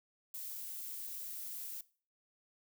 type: noise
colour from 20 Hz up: violet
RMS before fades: -44 dBFS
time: 0.34-1.81 s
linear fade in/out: 2 ms
effects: noise-tail reverb RT60 0.4 s tail -19 dB re dry